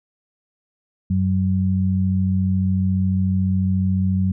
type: tone pair together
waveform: sine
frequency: 94.1 / 188.2 Hz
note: F#2 / F#3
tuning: +30 / +30 cents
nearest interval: octave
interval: 1200 cents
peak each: -19 dBFS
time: 1.1-4.32 s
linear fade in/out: 5 ms
effects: none